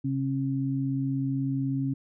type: tone pair together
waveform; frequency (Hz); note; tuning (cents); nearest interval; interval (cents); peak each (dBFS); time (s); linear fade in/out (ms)
sine; 134.9 / 271.2; C#3 / C#4; -47 / -38; octave; 1209; -28; 0.04-1.94; 10
effects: none